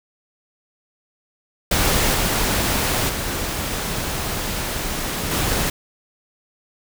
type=noise with level steps; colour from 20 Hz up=pink; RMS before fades=-18 / -20 / -25 / -21 dBFS; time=1.71-5.7 s; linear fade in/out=5 ms; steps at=2.14 / 3.09 / 5.31 s; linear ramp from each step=5 ms; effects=none